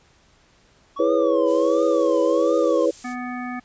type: tone with vibrato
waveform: triangle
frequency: 1108.7 Hz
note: C#6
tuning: in tune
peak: -28 dBFS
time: 0.96-2.86 s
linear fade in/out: 10 ms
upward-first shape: triangle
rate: 1.4 Hz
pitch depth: 190 cents each way
type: chord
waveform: sine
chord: C# minor seventh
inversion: first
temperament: equal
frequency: 329.6 / 415.3 / 493.9 / 554.4 Hz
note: E4 / G#4 / B4 / C#5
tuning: 0 / 0 / 0 / 0 cents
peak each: -22 / -25 / -20 / -21 dBFS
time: 0.99-2.91 s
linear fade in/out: 10 ms
type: noise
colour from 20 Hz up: violet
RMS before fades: -34 dBFS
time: 1.45-3.16 s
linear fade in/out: 50 ms
type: harmonic tone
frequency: 248 Hz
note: B3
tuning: 7 cents sharp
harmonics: 1 / 3 / 5 / 7 / 9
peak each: -29 / -34 / -36 / -37 / -39 dBFS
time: 3.04-3.6 s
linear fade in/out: 10 ms
effects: pink hiss -57 dBFS RMS until 3.64 s + resampled to 16000 Hz